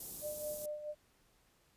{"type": "band-stop noise", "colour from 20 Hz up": "white", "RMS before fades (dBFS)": -44, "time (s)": [0, 0.66], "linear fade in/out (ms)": 5, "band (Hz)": [450, 8300], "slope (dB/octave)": 12}
{"type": "tone with tremolo", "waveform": "sine", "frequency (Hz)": 600, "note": "D5", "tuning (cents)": 37, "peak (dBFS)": -37, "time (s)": [0.21, 0.95], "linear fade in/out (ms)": 50, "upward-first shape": "sine", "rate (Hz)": 4.6, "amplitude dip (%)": 60}
{"effects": ["pink hiss -71 dBFS RMS until 1.76 s", "resampled to 32000 Hz"]}